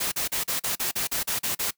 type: noise bursts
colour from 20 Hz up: white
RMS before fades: -27 dBFS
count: 11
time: 0-1.71 s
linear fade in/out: 10 ms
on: 120 ms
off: 39 ms
effects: noise-tail reverb RT60 0.1 s tail -21 dB re dry